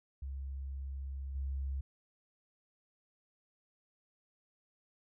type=tone with level steps; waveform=sine; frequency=67.8 Hz; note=C#2; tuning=38 cents flat; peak=-38 / -34 dBFS; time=0.22-1.81 s; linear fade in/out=5 ms; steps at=1.35 s; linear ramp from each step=5 ms; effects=none